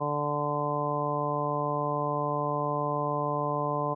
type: harmonic tone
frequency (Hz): 146.83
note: D3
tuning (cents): 0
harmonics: 1 / 2 / 3 / 4 / 5 / 6 / 7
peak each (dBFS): -34 / -37 / -35 / -33 / -36 / -37 / -31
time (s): 0-3.95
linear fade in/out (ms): 20
effects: none